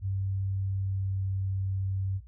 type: tone with pitch glide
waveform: sine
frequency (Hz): 96.8 to 96.13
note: G2 to G2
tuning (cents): -21 to -33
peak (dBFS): -27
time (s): 0.01-2.21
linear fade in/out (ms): 50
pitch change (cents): -12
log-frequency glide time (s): 0.75-1.28
effects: added 60 Hz sine -47 dBFS peak until 2.27 s